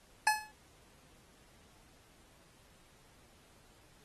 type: tone with exponential decay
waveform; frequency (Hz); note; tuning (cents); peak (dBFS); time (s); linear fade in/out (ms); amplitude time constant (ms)
25% pulse; 857; A5; -46; -19; 0.27-0.52; 1; 53
effects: pink hiss -64 dBFS RMS until 4.04 s + AAC 32 kbps